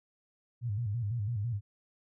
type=tone with vibrato; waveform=sine; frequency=110.5 Hz; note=A2; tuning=8 cents sharp; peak=-30 dBFS; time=0.61-1.61 s; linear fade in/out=50 ms; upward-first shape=square; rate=6 Hz; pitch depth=140 cents each way; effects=none